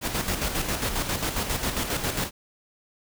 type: noise with tremolo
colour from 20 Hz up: pink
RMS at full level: -26 dBFS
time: 0.01-2.31 s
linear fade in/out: 50 ms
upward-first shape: square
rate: 7.4 Hz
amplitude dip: 50%
effects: none